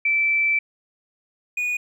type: tone pair in turn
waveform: sine / triangle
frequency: 2326 / 2461 Hz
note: D7 / D#7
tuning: -17 / -20 cents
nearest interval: minor second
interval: 97 cents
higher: second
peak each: -17 / -20 dBFS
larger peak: first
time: 0.05-0.59 / 1.57-1.77 s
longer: first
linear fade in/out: 5 ms
effects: none